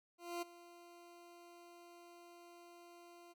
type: tone with ADSR envelope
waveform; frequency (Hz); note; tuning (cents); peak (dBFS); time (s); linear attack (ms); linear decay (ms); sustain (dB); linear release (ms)
20% pulse; 346; F4; -16; -34; 0.18-3.34; 240; 14; -18; 27
effects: none